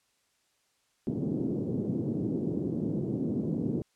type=band-pass noise; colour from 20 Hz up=pink; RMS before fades=-31 dBFS; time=1.07-3.82 s; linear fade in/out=0 ms; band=140 to 370 Hz; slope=24 dB/octave; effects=white hiss -72 dBFS RMS until 3.95 s + low-pass 9000 Hz 12 dB/octave